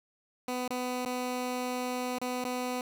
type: tone with dropouts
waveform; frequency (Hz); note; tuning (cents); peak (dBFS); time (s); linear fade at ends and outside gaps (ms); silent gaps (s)
15% pulse; 250; B3; +21; -25; 0.48-2.81; 2; 0.678-0.705 / 1.052-1.059 / 2.185-2.215 / 2.441-2.449
effects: none